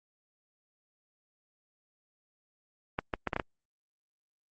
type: clicks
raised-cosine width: 0.5 ms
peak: -14 dBFS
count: 6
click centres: 2.989 / 3.138 / 3.273 / 3.332 / 3.364 / 3.398 s
effects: Opus 24 kbps